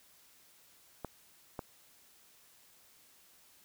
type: clicks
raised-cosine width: 1 ms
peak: -24 dBFS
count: 2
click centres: 1.047 / 1.592 s
effects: white hiss -63 dBFS RMS until 3.64 s